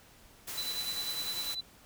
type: noise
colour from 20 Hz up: white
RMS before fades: -40 dBFS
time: 0.47-1.55 s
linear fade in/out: 10 ms
type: tone with tremolo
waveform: sine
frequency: 3990 Hz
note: B7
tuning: 17 cents sharp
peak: -32 dBFS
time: 0.57-1.61 s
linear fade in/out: 10 ms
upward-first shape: sine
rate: 10 Hz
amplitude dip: 60%
effects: pink hiss -58 dBFS RMS until 1.85 s